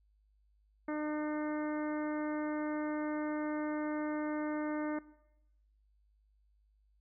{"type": "harmonic tone", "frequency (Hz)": 302.4, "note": "D#4", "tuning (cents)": -49, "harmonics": [1, 2, 3, 4, 5, 6, 7], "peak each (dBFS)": [-35, -41, -45, -47, -49, -51, -52], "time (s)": [0.88, 4.99], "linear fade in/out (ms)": 5, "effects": ["noise-tail reverb RT60 0.9 s tail -19 dB re dry", "added 51 Hz sine -67 dBFS peak until 7 s"]}